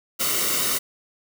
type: noise with comb filter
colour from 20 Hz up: white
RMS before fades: -23 dBFS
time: 0.19-0.79 s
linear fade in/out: 20 ms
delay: 1.2 ms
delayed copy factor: -0.65
effects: none